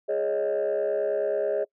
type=chord; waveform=sine; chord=Ab suspended fourth; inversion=none; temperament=just; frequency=415.3 / 553.7 / 623 Hz; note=Ab4 / Db5 / Eb5; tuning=0 / -2 / +2 cents; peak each=-26 dBFS; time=0.08-1.65 s; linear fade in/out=20 ms; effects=noise-tail reverb RT60 0.1 s tail -26 dB re dry + tanh soft clip ceiling -19 dBFS